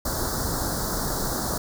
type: band-stop noise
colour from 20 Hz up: pink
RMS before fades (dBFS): -27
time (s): 0.05-1.58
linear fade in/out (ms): 5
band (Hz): 1600 to 4200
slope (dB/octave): 48
effects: none